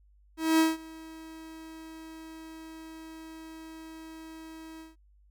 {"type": "tone with ADSR envelope", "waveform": "45% pulse", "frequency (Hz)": 321, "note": "E4", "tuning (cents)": -46, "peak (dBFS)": -19, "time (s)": [0.37, 4.96], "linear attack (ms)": 220, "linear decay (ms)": 180, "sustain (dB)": -24, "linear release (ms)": 160, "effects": ["added 50 Hz sine -58 dBFS peak until 5.3 s"]}